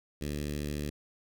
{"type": "tone with notch filter", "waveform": "10% pulse", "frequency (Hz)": 73.6, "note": "D2", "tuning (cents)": 4, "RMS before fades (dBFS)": -35, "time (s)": [0.21, 0.9], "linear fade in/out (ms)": 5, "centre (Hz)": 1000, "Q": 0.59, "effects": []}